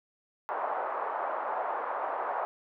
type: band-pass noise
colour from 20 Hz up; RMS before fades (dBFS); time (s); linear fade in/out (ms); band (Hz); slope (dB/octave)
pink; -33; 0.49-2.45; 0; 610 to 1200; 24
effects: none